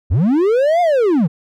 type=linear two-way sweep; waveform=triangle; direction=up then down; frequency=64.1 to 720 to 137.8 Hz; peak=-9 dBFS; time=0.1-1.28 s; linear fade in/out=20 ms; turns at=0.81 s; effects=none